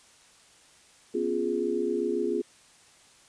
sine chord, C# dominant seventh, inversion third, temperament equal with one note detuned, 246.9 / 274 / 349.2 / 415.3 Hz, B3 / C#4 / E#4 / G#4, 0 / -20 / 0 / 0 cents, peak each -33 / -35 / -29 / -29 dBFS, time 1.14-2.42 s, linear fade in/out 10 ms, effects white hiss -57 dBFS RMS until 3.28 s + resampled to 22050 Hz

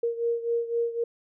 sine beating tone pair, 466.5 / 470.4 Hz, A#4 / A#4, +1 / +16 cents, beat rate 3.9 Hz, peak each -26 / -30 dBFS, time 0.03-1.04 s, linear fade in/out 5 ms, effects none

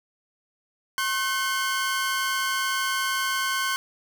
sawtooth tone pair together, 1076.1 / 1523 Hz, C6 / F#6, +48 / +50 cents, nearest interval tritone, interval 602 cents, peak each -23 dBFS, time 0.98-3.76 s, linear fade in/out 0 ms, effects none

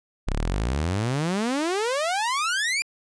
sawtooth exponential sweep, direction up, 30.37 to 2437 Hz, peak -19 dBFS, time 0.27-2.82 s, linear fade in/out 0 ms, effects resampled to 22050 Hz

